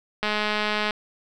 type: click train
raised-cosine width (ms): 0.3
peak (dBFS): -9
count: 144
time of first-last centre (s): 0.23-0.908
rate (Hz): 211
effects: none